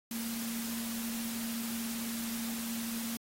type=tone in noise; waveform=sine; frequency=230.2 Hz; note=A#3; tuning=22 cents flat; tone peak=-36 dBFS; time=0.11-3.17 s; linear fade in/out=2 ms; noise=white; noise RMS=-41 dBFS; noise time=0.11-3.17 s; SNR=+2 dB; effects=AAC 48 kbps